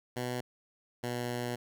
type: tone pair in turn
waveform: 10% pulse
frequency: 124 / 121.73 Hz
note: B2 / B2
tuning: +7 / -25 cents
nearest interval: unison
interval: 32 cents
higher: first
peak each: -25 dBFS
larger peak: neither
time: 0.16-0.41 / 1.03-1.56 s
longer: second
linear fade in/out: 10 ms
effects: none